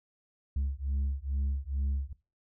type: beating tone pair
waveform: sine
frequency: 67.7 / 70 Hz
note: C#2 / C#2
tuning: -40 / +18 cents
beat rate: 2.3 Hz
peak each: -30 dBFS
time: 0.56-2.13 s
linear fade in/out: 5 ms
effects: noise-tail reverb RT60 0.3 s tail -20 dB re dry + tanh soft clip ceiling -26 dBFS